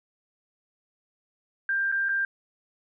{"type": "tone with dropouts", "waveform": "sine", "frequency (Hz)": 1588, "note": "G6", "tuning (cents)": 22, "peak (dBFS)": -23, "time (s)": [1.69, 2.25], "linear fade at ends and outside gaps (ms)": 2, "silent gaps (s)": [[1.917, 1.923], [2.087, 2.091]], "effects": []}